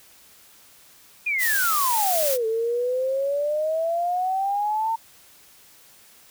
sine exponential two-way sweep, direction down then up, 2489 to 440 to 912 Hz, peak -21 dBFS, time 1.26-4.96 s, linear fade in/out 10 ms, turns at 2.46 s
blue noise, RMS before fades -25 dBFS, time 1.38-2.38 s, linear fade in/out 50 ms
effects white hiss -52 dBFS RMS until 6.3 s

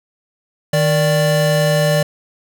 square tone pair together, 155.56 / 587.3 Hz, D#3 / D5, 0 / 0 cents, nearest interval octave + major seventh, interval 2300 cents, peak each -16 dBFS, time 0.73-2.03 s, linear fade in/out 5 ms, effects none

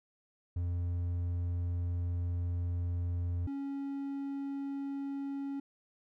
triangle tone pair in turn, 87.4 / 277.5 Hz, F2 / C#4, +2 / +2 cents, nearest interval octave + minor sixth, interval 2000 cents, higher second, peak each -29 / -33 dBFS, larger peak first, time 0.56-3.47 / 3.47-5.6 s, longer first, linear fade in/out 5 ms, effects none

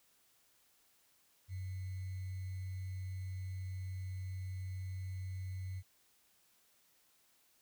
sine tone with sample-and-hold, 93.4 Hz, F#2, 17 cents sharp, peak -39 dBFS, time 1.48-5.83 s, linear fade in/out 50 ms, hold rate 2100 Hz, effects white hiss -71 dBFS RMS until 7.61 s

